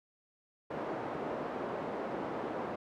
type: band-pass noise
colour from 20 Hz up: pink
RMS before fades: -38 dBFS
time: 0.7-2.76 s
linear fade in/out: 10 ms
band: 300 to 910 Hz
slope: 12 dB/octave
effects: none